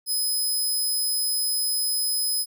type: tone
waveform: 15% pulse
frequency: 5060 Hz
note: D#8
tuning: 28 cents sharp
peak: -17 dBFS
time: 0.06-2.46 s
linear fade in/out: 50 ms
effects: none